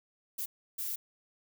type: noise bursts at uneven times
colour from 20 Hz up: violet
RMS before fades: -36 dBFS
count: 2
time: 0.38-0.46 / 0.78-0.96 s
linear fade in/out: 10 ms
effects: none